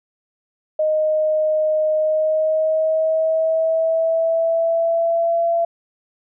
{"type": "tone with pitch glide", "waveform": "sine", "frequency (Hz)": [620, 676.1], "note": ["D#5", "E5"], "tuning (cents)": [-6, 44], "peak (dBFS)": -15, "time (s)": [0.79, 5.65], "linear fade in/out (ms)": 5, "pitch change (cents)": 150, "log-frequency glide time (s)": [1.96, 5.46], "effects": []}